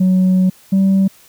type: tone pair in turn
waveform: sine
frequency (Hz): 185.6 / 192.89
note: F#3 / G3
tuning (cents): +6 / -28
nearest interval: minor second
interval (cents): 66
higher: second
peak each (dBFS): -7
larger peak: neither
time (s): 0-0.5 / 0.72-1.08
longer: first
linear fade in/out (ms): 10
effects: tanh soft clip ceiling -8 dBFS + white hiss -47 dBFS RMS until 1.28 s